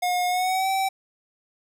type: tone with pitch glide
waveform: square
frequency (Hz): 719 to 770.6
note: F#5 to G5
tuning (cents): -50 to -30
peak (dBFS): -22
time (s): 0.02-0.89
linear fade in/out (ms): 10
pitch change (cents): +120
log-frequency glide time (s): 0.28-0.69
effects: none